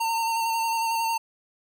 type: tone with vibrato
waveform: square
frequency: 910 Hz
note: A#5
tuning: 42 cents flat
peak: -24 dBFS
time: 0-1.18 s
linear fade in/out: 10 ms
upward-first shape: square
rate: 11 Hz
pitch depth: 17 cents each way
effects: none